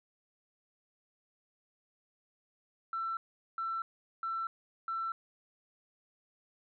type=tone bursts; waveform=sine; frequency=1340 Hz; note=E6; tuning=28 cents sharp; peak=-32 dBFS; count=4; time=2.93-5.12 s; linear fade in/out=2 ms; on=240 ms; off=410 ms; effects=tanh soft clip ceiling -28 dBFS